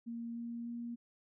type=tone with pitch steps; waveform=sine; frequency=233.1 / 234.7 / 236.4 Hz; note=A#3 / A#3 / A#3; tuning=0 / +12 / +24 cents; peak=-39 dBFS; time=0.06-0.96 s; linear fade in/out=20 ms; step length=300 ms; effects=none